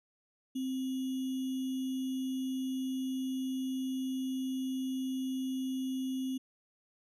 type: tone with sample-and-hold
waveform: sine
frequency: 261.6 Hz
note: C4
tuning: in tune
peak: -32 dBFS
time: 0.55-6.38 s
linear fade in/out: 10 ms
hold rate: 3150 Hz
effects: resampled to 32000 Hz

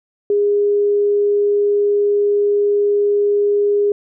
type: tone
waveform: sine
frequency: 409.5 Hz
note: G#4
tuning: 24 cents flat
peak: -12 dBFS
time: 0.3-3.92 s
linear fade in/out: 2 ms
effects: none

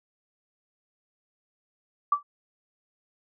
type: tone with exponential decay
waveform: sine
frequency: 1160 Hz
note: D6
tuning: 22 cents flat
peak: -15 dBFS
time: 2.12-2.23 s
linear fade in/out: 5 ms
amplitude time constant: 22 ms
effects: none

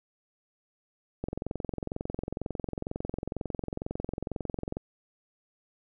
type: click train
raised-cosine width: 2 ms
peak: -19 dBFS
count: 79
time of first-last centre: 1.24-4.769 s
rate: 22.1 Hz
effects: none

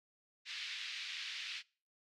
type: band-pass noise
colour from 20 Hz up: pink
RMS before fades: -44 dBFS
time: 0.45-1.63 s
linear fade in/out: 50 ms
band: 2100 to 4500 Hz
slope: 24 dB/octave
effects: noise-tail reverb RT60 0.4 s tail -24 dB re dry

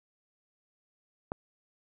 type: click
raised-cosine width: 1 ms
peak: -19 dBFS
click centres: 1.319 s
effects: none

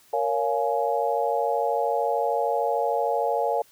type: chord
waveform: sine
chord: Bb minor seventh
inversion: none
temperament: just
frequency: 466.2 / 559.4 / 699.2 / 839.1 Hz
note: Bb4 / Db5 / F5 / Ab5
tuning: 0 / +16 / +2 / +18 cents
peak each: -27 dBFS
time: 0.13-3.62 s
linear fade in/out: 5 ms
effects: white hiss -57 dBFS RMS until 3.71 s

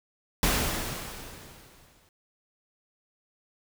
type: noise with exponential decay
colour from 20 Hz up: pink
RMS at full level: -23 dBFS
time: 0.43-2.09 s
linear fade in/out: 1 ms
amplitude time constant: 360 ms
effects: none

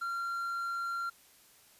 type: tone with quantisation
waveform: triangle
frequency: 1378 Hz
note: F6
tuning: 24 cents flat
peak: -31 dBFS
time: 0.01-1.1 s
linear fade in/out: 10 ms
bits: 10
effects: white hiss -61 dBFS RMS until 1.79 s + resampled to 32000 Hz

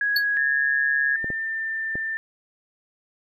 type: tone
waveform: sine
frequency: 1661.2 Hz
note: G#6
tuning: in tune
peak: -20 dBFS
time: 0.01-1.16 s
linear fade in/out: 2 ms
type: tone with exponential decay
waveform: square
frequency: 4435 Hz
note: C#8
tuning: in tune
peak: -17 dBFS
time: 0.16-0.24 s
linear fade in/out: 5 ms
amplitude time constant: 16 ms
type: tone with pitch glide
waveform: sine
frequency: 1800 to 1786.5 Hz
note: A6 to A6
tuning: +39 to +26 cents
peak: -25 dBFS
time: 0.37-2.17 s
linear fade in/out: 0 ms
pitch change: -13 cents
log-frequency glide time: 1.02-1.83 s
type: clicks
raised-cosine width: 2 ms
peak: -19 dBFS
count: 3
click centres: 1.244 / 1.303 / 1.955 s
effects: none

